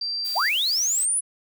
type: tone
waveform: sine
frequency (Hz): 4701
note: D8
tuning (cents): +1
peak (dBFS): -25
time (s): 0.01-0.49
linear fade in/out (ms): 5
type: noise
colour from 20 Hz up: blue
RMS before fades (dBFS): -37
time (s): 0.24-1.06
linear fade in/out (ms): 20
type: linear sweep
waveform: sine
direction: up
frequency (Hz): 549 to 10300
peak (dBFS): -20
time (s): 0.35-1.21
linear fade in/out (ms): 20
effects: none